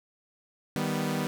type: chord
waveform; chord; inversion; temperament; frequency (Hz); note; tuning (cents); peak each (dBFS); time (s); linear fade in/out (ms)
sawtooth; Eb augmented; none; equal; 155.56 / 196 / 246.9; Eb3 / G3 / B3; 0 / 0 / 0; -28; 0.76-1.27; 0
effects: none

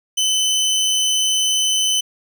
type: tone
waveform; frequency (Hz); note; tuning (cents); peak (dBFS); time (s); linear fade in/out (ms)
25% pulse; 3033; F#7; +42; -12; 0.17-2.01; 10
effects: 9-bit

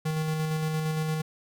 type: tone with tremolo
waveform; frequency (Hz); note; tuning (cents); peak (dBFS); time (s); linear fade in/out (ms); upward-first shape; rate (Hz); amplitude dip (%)
square; 156.7; D#3; +13; -26; 0.05-1.22; 10; square; 8.7; 25
effects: none

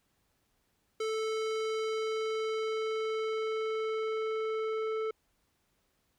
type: tone with low-pass filter sweep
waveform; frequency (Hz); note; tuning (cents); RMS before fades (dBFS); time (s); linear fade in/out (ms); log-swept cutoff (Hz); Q
square; 439.3; A4; -3; -33; 1-5.11; 5; 6800 to 1800; 0.81
effects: pink hiss -75 dBFS RMS until 6.18 s

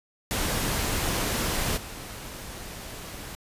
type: noise with level steps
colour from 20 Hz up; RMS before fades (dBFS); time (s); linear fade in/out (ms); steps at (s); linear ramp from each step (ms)
pink; -27 / -39; 0.31-3.35; 0; 1.76; 20
effects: resampled to 32000 Hz

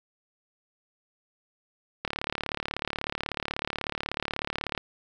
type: click train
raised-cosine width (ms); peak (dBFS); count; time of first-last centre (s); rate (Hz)
0.3; -13; 100; 2.05-4.777; 36.3
effects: none

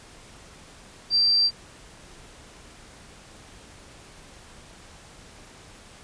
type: tone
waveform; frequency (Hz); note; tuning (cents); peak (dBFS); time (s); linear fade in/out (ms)
sine; 4699; D8; 0; -17; 1.1-1.51; 50
effects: pink hiss -48 dBFS RMS until 6.03 s + resampled to 22050 Hz

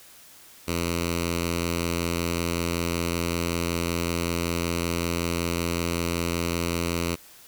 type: tone with notch filter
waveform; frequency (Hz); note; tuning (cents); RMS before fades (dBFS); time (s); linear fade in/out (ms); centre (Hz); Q
5% pulse; 85.3; F2; -40; -27; 0.67-7.16; 20; 760; 0.86
effects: white hiss -50 dBFS RMS until 7.47 s

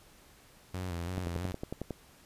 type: tone with vibrato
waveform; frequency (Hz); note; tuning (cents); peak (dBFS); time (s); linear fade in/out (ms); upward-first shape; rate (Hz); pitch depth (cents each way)
sawtooth; 88.6; F2; +25; -31; 0.74-1.52; 0; square; 3; 62
type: click train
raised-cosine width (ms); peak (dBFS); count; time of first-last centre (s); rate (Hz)
2; -22; 9; 1.18-1.907; 11
effects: pink hiss -59 dBFS RMS until 2.25 s + resampled to 32000 Hz

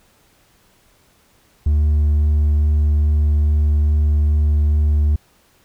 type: tone with hard clipping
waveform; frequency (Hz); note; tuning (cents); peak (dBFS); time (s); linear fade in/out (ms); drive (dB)
sine; 74.8; D2; +32; -13; 1.66-5.16; 5; 2
effects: pink hiss -56 dBFS RMS until 5.64 s

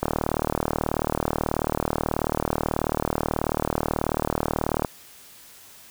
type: click train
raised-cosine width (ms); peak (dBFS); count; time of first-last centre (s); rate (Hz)
1; -8; 186; 0.03-4.848; 38.4
effects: white hiss -48 dBFS RMS until 5.9 s

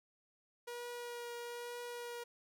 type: tone with vibrato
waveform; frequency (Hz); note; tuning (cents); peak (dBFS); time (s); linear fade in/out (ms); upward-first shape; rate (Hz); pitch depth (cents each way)
sawtooth; 479.2; A#4; +48; -39; 0.67-2.24; 10; triangle; 1.1; 14
effects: none

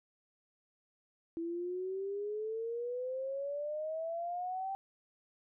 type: exponential sweep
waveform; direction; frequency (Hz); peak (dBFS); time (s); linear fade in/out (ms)
sine; up; 329.6 to 784; -35; 1.37-4.75; 0
effects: none

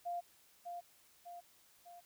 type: tone with echo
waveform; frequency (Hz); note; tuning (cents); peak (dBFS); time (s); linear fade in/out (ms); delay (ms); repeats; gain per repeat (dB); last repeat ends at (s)
sine; 698.5; F5; 0; -37; 0.05-0.21; 20; 600; 3; -5; 2.01
effects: white hiss -67 dBFS RMS until 2.05 s

